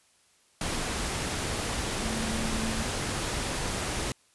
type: tone in noise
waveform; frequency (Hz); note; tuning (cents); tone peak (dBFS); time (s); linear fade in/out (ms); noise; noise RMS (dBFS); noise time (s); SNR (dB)
sine; 222.5; A3; +20; -33; 2.02-2.83; 2; pink; -31; 0.61-4.12; -5
effects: white hiss -64 dBFS RMS until 4.34 s + resampled to 24000 Hz